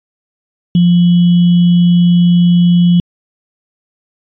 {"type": "tone with sample-and-hold", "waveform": "sine", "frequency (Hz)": 174.7, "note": "F3", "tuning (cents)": 1, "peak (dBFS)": -5, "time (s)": [0.75, 3], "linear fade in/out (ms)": 2, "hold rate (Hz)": 3150, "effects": ["resampled to 11025 Hz"]}